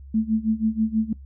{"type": "tone with tremolo", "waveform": "sine", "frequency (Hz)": 220, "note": "A3", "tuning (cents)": 0, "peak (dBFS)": -16, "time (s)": [0.14, 1.13], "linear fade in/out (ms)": 5, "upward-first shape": "sine", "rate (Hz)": 6.2, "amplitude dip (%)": 90, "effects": ["noise-tail reverb RT60 0.1 s tail -19 dB re dry", "added 68 Hz sine -39 dBFS peak until 1.25 s"]}